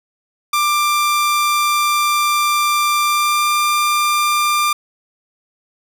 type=tone with pitch glide; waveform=sawtooth; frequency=1185 to 1192.6 Hz; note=D6 to D6; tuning=+15 to +26 cents; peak=-10 dBFS; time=0.53-4.73 s; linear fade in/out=5 ms; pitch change=+11 cents; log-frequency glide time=3.03-3.5 s; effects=none